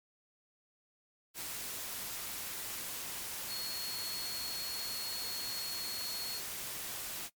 sine tone in noise, 4331 Hz, C#8, 41 cents flat, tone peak -39 dBFS, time 3.47-6.42 s, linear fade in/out 50 ms, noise white, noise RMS -41 dBFS, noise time 1.34-7.3 s, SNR -1 dB, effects noise-tail reverb RT60 0.1 s tail -21 dB re dry + MP3 96 kbps

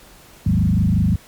sine tone with frequency modulation, 138.59 Hz, C#3, in tune, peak -13 dBFS, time 0.46-1.16 s, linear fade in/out 5 ms, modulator 25.5 Hz, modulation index 2.8, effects pink hiss -46 dBFS RMS until 1.27 s + MP3 96 kbps

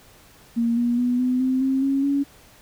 sine tone with pitch steps, 233.1 / 239.4 / 245.8 / 252.4 / 259.2 / 266.2 / 273.4 / 280.7 Hz, A#3 / A#3 / B3 / B3 / C4 / C4 / C#4 / C#4, 0 / +46 / -8 / +38 / -16 / +30 / -24 / +22 cents, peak -18 dBFS, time 0.56-2.24 s, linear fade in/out 20 ms, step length 210 ms, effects pink hiss -51 dBFS RMS until 2.61 s

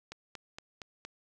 click train, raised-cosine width 0.2 ms, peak -25 dBFS, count 5, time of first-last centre 0.12-1.05 s, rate 4.3 Hz, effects none

